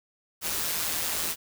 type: noise with amplitude modulation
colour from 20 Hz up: white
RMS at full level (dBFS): -27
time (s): 0.41-1.36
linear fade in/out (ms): 50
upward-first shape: sine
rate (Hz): 162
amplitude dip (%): 55
effects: none